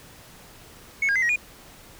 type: tone with pitch steps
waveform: sine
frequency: 2202 / 1623 / 2053 / 1895 / 2442 Hz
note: C#7 / G#6 / C7 / A#6 / D#7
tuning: -12 / -40 / -33 / +28 / -33 cents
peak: -17 dBFS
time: 1.02-1.36 s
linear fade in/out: 5 ms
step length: 68 ms
effects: tanh soft clip ceiling -18 dBFS + pink hiss -48 dBFS RMS until 1.99 s